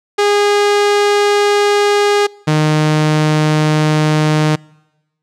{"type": "tone pair in turn", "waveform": "sawtooth", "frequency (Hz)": [410, 153.58], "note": ["G#4", "D#3"], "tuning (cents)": [-22, -22], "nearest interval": "octave + perfect fourth", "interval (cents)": 1700, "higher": "first", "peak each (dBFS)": -6, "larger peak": "neither", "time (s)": [[0.18, 2.27], [2.47, 4.56]], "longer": "neither", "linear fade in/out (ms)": 10, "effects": ["noise-tail reverb RT60 1.0 s tail -26 dB re dry", "low-pass 7000 Hz 12 dB/octave"]}